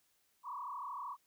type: tone with frequency modulation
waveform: sine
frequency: 1057 Hz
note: C6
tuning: 17 cents sharp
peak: -40 dBFS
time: 0.43-1.17 s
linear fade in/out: 50 ms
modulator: 32.9 Hz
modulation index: 3.3
effects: white hiss -75 dBFS RMS until 1.26 s